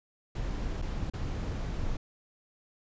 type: noise with dropouts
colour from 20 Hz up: brown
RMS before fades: -33 dBFS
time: 0.35-1.97 s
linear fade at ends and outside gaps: 5 ms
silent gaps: 0.818-0.822 / 1.1-1.135 s
effects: resampled to 16000 Hz